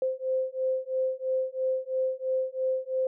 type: beating tone pair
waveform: sine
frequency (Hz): 519 / 522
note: C5 / C5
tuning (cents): -14 / -4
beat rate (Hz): 3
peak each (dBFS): -29 / -29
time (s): 0.02-3.07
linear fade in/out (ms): 2
effects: none